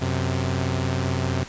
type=tone pair together; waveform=sawtooth; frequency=91.92 / 130 Hz; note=F#2 / C3; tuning=-11 / -11 cents; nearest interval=tritone; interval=600 cents; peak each=-21 dBFS; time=0.01-1.44 s; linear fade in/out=10 ms; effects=pink hiss -40 dBFS RMS until 1.48 s + resampled to 16000 Hz